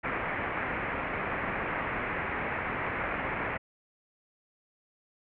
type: low-pass noise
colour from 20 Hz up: white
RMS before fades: -33 dBFS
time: 0.03-3.58 s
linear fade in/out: 20 ms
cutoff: 2300 Hz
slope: 48 dB/octave
effects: none